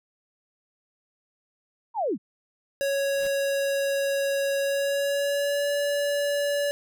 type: linear sweep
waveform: sine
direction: down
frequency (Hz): 974 to 149.7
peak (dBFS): -23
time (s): 1.94-2.18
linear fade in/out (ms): 50
type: tone with pitch glide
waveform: square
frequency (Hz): 554.4 to 573.6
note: C#5 to D5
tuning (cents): 0 to -41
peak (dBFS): -24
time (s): 2.81-6.71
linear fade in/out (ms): 0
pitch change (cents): +59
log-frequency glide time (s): 4.6-5.7
type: noise with exponential growth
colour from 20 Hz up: pink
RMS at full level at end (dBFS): -40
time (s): 3.06-3.27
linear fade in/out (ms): 1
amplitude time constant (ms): 45
effects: none